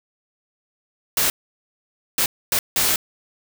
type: noise bursts at uneven times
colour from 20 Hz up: white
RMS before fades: -19 dBFS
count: 4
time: 1.17-1.3 / 2.18-2.26 / 2.52-2.59 / 2.76-2.96 s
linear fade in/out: 2 ms
effects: none